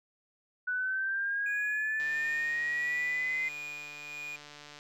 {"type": "linear sweep", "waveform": "sine", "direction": "up", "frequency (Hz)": [1480, 2069], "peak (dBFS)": -29, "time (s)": [0.67, 3.49], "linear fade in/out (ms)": 10}
{"type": "tone with tremolo", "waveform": "triangle", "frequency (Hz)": 2448, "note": "D#7", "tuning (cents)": -29, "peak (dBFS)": -36, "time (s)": [1.46, 4.36], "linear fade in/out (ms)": 2, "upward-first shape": "sine", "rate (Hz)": 1.5, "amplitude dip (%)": 50}
{"type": "click train", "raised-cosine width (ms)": 0.2, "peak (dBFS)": -31, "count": 411, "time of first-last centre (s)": [2, 4.789], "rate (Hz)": 147}
{"effects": []}